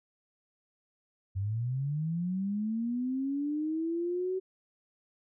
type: linear sweep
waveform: sine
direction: up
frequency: 92.9 to 379.3 Hz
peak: -29 dBFS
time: 1.35-4.4 s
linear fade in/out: 20 ms
effects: none

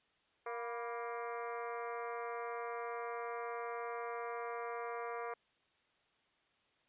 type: harmonic tone with a mistuned harmonic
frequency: 234.6 Hz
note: A#3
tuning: 11 cents sharp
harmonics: 2 / 3 / 4 / 5 / 6 / 7 / 8 / 9 / 10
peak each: -43 / -46 / -48 / -46 / -52 / -55 / -57 / -54 / -59 dBFS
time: 0.46-5.34 s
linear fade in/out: 5 ms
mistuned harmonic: 4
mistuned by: +73 cents
effects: white hiss -74 dBFS RMS until 6.88 s + resampled to 8000 Hz

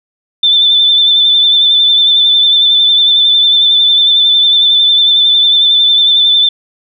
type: tone with vibrato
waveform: sine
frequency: 3535 Hz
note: A7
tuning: 7 cents sharp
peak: -5 dBFS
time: 0.43-6.49 s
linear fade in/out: 5 ms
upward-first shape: sine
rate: 11 Hz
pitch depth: 30 cents each way
effects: none

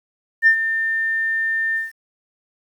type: tone with ADSR envelope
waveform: sine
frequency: 1800 Hz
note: A6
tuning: 39 cents sharp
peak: -7 dBFS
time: 0.42-1.92 s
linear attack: 48 ms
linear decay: 83 ms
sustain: -11 dB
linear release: 160 ms
effects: tanh soft clip ceiling -3 dBFS + 8-bit

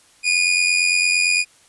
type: tone with amplitude modulation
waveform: sawtooth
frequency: 2448 Hz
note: D#7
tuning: 29 cents flat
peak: -9 dBFS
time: 0.23-1.45 s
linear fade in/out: 50 ms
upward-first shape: sine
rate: 88.8 Hz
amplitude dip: 60%
effects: white hiss -53 dBFS RMS until 1.68 s + resampled to 24000 Hz

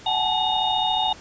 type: tone cluster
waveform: sine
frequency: 746 / 837 / 871 / 2884 / 3678 Hz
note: F#5 / G#5 / A5 / F#7 / A#7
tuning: +14 / +13 / -18 / -45 / -24 cents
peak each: -25 / -29 / -26 / -29 / -24 dBFS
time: 0.06-1.13 s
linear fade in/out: 5 ms
effects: pink hiss -44 dBFS RMS until 1.2 s + resampled to 16000 Hz

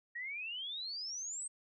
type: exponential sweep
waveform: sine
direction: up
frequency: 1864.7 to 8430 Hz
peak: -39 dBFS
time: 0.15-1.48 s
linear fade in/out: 10 ms
effects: none

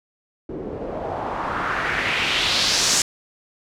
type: noise with low-pass filter sweep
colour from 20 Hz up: white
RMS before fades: -23 dBFS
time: 0.49-3.02 s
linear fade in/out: 2 ms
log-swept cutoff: 330 to 7100 Hz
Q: 2.3
effects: none

